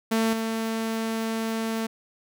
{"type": "tone with level steps", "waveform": "sawtooth", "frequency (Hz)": 224.1, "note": "A3", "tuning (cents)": 32, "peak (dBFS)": [-17, -22], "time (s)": [0.11, 1.87], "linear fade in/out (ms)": 10, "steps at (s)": 0.33, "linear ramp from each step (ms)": 2, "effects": []}